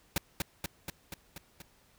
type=noise with echo; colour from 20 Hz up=pink; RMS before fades=-29 dBFS; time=0.16-0.18 s; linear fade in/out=2 ms; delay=240 ms; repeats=6; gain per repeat=-3 dB; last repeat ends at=1.62 s; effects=pink hiss -65 dBFS RMS until 1.98 s